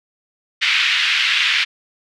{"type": "band-pass noise", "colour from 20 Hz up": "white", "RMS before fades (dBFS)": -17, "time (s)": [0.61, 1.65], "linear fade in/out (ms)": 20, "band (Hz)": [1700, 3400], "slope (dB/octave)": 24, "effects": []}